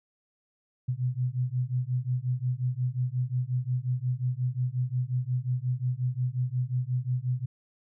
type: beating tone pair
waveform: sine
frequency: 123.1 / 128.7 Hz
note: B2 / C3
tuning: -5 / -28 cents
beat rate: 5.6 Hz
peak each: -29 dBFS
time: 0.88-7.46 s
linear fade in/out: 10 ms
effects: none